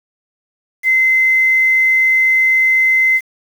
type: tone with quantisation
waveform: sine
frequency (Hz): 2062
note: C7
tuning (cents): -26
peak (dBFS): -9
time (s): 0.83-3.21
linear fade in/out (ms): 50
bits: 6
effects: none